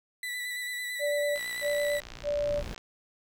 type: tone with vibrato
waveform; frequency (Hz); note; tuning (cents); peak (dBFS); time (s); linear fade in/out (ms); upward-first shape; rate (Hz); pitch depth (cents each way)
35% pulse; 1975.5; B6; 0; -31; 0.23-2; 2; square; 9; 17
type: tone bursts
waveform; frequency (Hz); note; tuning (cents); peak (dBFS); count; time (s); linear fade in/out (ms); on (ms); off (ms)
sine; 583; D5; -13; -26; 3; 0.99-2.63; 50; 400; 220
type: noise with exponential growth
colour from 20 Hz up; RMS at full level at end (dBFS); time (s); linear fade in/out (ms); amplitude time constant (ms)
brown; -34; 1.13-2.74; 0; 350
type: click train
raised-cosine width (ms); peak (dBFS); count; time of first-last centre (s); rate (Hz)
0.2; -25; 85; 1.36-2.779; 59.2
effects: none